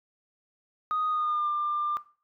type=tone with pitch glide; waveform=sine; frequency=1244.5 to 1193.8 Hz; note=D#6 to D6; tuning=0 to +28 cents; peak=-24 dBFS; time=0.91-1.97 s; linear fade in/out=0 ms; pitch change=-72 cents; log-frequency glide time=1.08-1.48 s; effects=noise-tail reverb RT60 0.4 s tail -18 dB re dry + tanh soft clip ceiling -21 dBFS